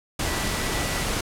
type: tone in noise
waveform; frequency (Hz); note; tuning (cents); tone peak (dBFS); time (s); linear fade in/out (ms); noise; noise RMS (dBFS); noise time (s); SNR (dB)
sine; 1962; B6; -12; -36; 0.25-1.04; 5; pink; -26; 0.19-1.21; -13
effects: low-pass 11000 Hz 12 dB/octave